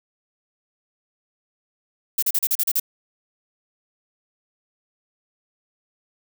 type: noise bursts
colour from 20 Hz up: violet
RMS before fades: -20 dBFS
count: 8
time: 2.18-2.799 s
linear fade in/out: 5 ms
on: 45 ms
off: 37 ms
effects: none